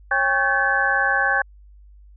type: tone cluster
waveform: sine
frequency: 548 / 801 / 1108 / 1535 / 1718 Hz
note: C#5 / G5 / C#6 / G6 / A6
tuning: -20 / +37 / -1 / -37 / -42 cents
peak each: -29 / -24 / -27 / -20 / -22 dBFS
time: 0.11-1.42 s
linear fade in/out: 5 ms
effects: added 50 Hz sine -44 dBFS peak until 2.16 s